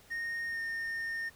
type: tone with pitch glide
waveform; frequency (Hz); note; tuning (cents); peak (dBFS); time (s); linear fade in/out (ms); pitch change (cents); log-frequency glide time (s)
triangle; 1851 to 1826.6; A#6 to A#6; -13 to -36; -32; 0.1-1.3; 20; -23; 0.47-0.6
effects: pink hiss -59 dBFS RMS until 1.35 s